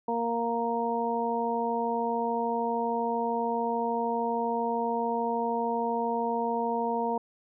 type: harmonic tone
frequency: 233.1 Hz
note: A#3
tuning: in tune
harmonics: 1 / 2 / 3 / 4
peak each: -33 / -31 / -33 / -30 dBFS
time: 0.08-7.18 s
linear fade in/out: 5 ms
effects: none